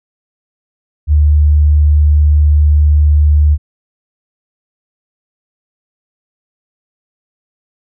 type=tone; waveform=sine; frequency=74.6 Hz; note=D2; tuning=28 cents sharp; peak=-5 dBFS; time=1.07-3.58 s; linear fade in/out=50 ms; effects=none